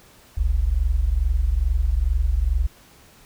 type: tone pair together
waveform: sine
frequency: 44.97 / 67.3 Hz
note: F#1 / C2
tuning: -49 / +49 cents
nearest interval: perfect fifth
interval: 698 cents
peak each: -20 dBFS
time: 0.37-2.67 s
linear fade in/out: 10 ms
effects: pink hiss -51 dBFS RMS until 3.25 s